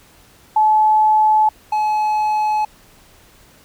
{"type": "tone pair in turn", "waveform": ["sine", "triangle"], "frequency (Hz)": [861, 853.1], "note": ["A5", "G#5"], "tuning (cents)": [-38, 46], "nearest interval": "unison", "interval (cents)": 16, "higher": "first", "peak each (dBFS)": [-10, -13], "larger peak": "first", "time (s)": [[0.56, 1.49], [1.72, 2.65]], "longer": "neither", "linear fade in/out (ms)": 5, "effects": ["pink hiss -49 dBFS RMS until 3.64 s"]}